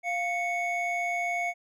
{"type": "tone pair together", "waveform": "triangle", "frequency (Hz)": [698, 2216], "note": ["F5", "C#7"], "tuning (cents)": [-1, -1], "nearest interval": "octave + minor sixth", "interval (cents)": 2000, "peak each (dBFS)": -28, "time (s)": [0.03, 1.54], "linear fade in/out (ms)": 50, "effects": []}